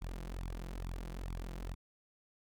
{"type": "tone with flanger", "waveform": "sawtooth", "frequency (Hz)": 43.65, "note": "F1", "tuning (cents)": 0, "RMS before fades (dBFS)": -42, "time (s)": [0.01, 1.75], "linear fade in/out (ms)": 20, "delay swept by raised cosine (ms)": [0.84, 6.04], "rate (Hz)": 2.3, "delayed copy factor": 0.85, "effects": []}